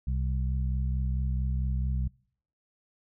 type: harmonic tone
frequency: 64.5 Hz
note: C2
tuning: 24 cents flat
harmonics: 1 / 2 / 3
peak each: -27 / -33 / -40 dBFS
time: 0.07-2.08 s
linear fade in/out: 5 ms
effects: noise-tail reverb RT60 0.6 s tail -25 dB re dry